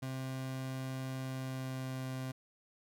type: tone with pitch glide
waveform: 30% pulse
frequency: 131.4 to 130.42 Hz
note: C3 to C3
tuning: +8 to -5 cents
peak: -35 dBFS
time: 0.02-2.32 s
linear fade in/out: 10 ms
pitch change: -13 cents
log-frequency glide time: 1.15-2.13 s
effects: none